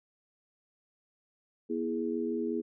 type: chord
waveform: sine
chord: E major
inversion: second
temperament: equal with one note detuned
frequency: 241.6 / 329.6 / 415.3 Hz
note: B3 / E4 / G#4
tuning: -38 / 0 / 0 cents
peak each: -34 dBFS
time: 1.69-2.62 s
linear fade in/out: 20 ms
effects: none